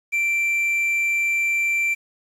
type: tone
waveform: triangle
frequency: 2349 Hz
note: D7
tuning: in tune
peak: -17 dBFS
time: 0.12-1.95 s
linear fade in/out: 20 ms
effects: resampled to 32000 Hz + 8-bit